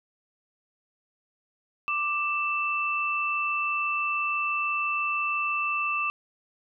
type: tone pair together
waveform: sine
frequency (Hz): 1179.5 / 2657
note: D6 / E7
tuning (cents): +7 / +13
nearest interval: octave + major second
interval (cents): 1406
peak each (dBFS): -28 / -27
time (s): 1.88-6.1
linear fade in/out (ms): 0
effects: none